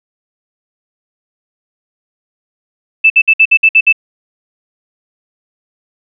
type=tone bursts; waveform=sine; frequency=2637 Hz; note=E7; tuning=in tune; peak=-3 dBFS; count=8; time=3.04-3.927 s; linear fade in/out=10 ms; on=61 ms; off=57 ms; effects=none